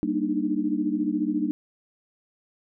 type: chord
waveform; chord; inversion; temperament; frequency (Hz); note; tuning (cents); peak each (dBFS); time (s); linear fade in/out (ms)
sine; Eb major seventh; first; equal with one note detuned; 196 / 233.1 / 296.9 / 311.1; G3 / Bb3 / D4 / Eb4; 0 / 0 / +19 / 0; -31 / -30 / -26 / -28; 0.03-1.51; 0
effects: none